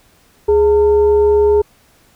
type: tone with frequency modulation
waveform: sine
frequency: 416.3 Hz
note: G#4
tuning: 4 cents sharp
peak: -8 dBFS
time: 0.48-1.62 s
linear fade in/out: 10 ms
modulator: 486 Hz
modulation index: 0.37
effects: pink hiss -52 dBFS RMS until 2.15 s

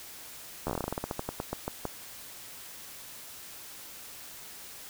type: slowing click train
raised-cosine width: 1 ms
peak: -17 dBFS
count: 20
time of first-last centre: 0.67-1.853 s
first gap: 12 ms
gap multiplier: 1.16
effects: white hiss -46 dBFS RMS until 4.89 s

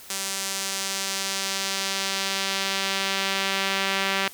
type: tone with band-pass filter sweep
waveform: sawtooth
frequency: 194.3 Hz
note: G3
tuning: 15 cents flat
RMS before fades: -27 dBFS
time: 0.1-4.28 s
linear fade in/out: 2 ms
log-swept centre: 7800 to 2600 Hz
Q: 0.96
effects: white hiss -45 dBFS RMS until 4.33 s

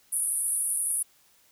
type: band-pass noise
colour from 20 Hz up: pink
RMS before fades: -28 dBFS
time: 0.12-1.03 s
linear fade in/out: 10 ms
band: 9400 to 11000 Hz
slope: 96 dB/octave
effects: white hiss -62 dBFS RMS until 1.51 s

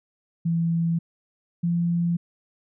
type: tone pair in turn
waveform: sine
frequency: 167 / 171.3 Hz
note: E3 / F3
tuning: +23 / -33 cents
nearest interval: unison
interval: 44 cents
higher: second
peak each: -20 / -20 dBFS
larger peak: neither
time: 0.45-0.99 / 1.63-2.17 s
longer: neither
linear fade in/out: 10 ms
effects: none

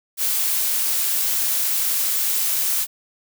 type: noise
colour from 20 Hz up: blue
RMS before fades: -21 dBFS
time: 0.17-2.87 s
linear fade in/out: 50 ms
effects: none

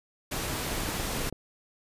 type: noise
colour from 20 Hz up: pink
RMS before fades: -32 dBFS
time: 0.31-1.3 s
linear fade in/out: 10 ms
type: click train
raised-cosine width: 2 ms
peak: -24 dBFS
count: 11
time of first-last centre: 0.78-1.326 s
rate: 18.3 Hz
effects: resampled to 32000 Hz

